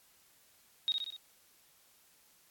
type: tone with echo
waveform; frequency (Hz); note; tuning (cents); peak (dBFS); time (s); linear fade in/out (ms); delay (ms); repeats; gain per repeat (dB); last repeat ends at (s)
sine; 3753; A#7; +11; -27; 0.88-0.92; 0; 61; 4; -4; 1.164
effects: white hiss -65 dBFS RMS until 2.5 s + AAC 64 kbps